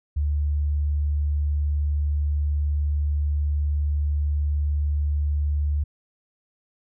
sine tone, 73.42 Hz, D2, in tune, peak -20 dBFS, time 0.16-5.84 s, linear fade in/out 10 ms, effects none

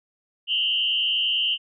sine tone with frequency modulation, 2960 Hz, F#7, in tune, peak -20 dBFS, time 0.47-1.58 s, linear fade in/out 50 ms, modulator 88.9 Hz, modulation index 2, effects none

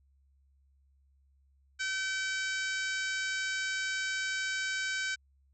harmonic tone, 767 Hz, G5, 38 cents flat, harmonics 2 / 3 / 4 / 5 / 6 / 7 / 8 / 9 / 10, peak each -33 / -39 / -43 / -44 / -44 / -45 / -47 / -45 / -49 dBFS, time 1.79-5.16 s, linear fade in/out 20 ms, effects added 68 Hz sine -64 dBFS peak until 5.53 s

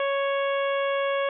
harmonic tone, 554.4 Hz, C#5, in tune, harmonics 1 / 2 / 3 / 4 / 5 / 6, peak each -24 / -30 / -34 / -36 / -38 / -40 dBFS, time 0-1.29 s, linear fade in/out 2 ms, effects none

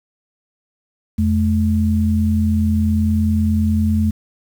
sine tone pair together, 85.2 / 215.2 Hz, F2 / A3, -42 / -38 cents, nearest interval octave + major third, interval 1604 cents, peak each -16 dBFS, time 1.18-4.11 s, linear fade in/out 10 ms, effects 7-bit

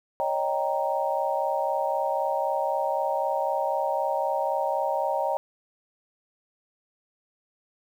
sine chord, Eb dominant seventh, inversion third, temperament equal with one note detuned, 554.4 / 618.3 / 784 / 932.3 Hz, Db5 / Eb5 / G5 / Bb5, 0 / -11 / 0 / 0 cents, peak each -29 dBFS, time 0.2-5.37 s, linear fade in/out 0 ms, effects 9-bit

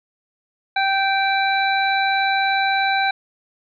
harmonic tone with a mistuned harmonic, 780 Hz, G5, 9 cents flat, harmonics 1 / 2 / 3 / 5, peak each -19 / -22 / -24 / -26 dBFS, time 0.76-3.11 s, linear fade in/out 5 ms, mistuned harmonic 5, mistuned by +25 cents, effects none

